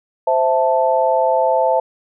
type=chord; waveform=sine; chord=A minor; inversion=first; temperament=equal with one note detuned; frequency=520.5 / 659.3 / 880 Hz; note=C5 / E5 / A5; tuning=-9 / 0 / 0 cents; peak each=-17 dBFS; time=0.27-1.8 s; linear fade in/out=5 ms; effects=none